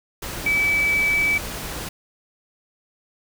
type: tone in noise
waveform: sine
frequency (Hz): 2300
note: D7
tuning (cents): -37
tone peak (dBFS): -17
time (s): 0.46-1.38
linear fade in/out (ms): 5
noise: pink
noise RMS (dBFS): -31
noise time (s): 0.22-1.89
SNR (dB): +11
effects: none